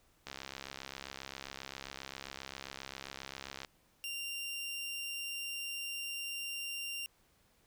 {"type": "click train", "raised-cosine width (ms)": 0.2, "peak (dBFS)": -25, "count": 229, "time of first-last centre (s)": [0.27, 3.648], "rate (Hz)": 67.5}
{"type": "tone", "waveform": "sawtooth", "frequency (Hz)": 2781, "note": "F7", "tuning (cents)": -8, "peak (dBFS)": -35, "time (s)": [4.04, 7.06], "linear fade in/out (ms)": 0}
{"effects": ["pink hiss -70 dBFS RMS until 7.66 s"]}